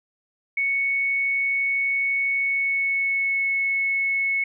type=tone with pitch glide; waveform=sine; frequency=2217 to 2199 Hz; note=C#7 to C#7; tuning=0 to -14 cents; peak=-20 dBFS; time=0.57-4.44 s; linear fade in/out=5 ms; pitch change=-14 cents; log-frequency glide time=2.36-3.48 s; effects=none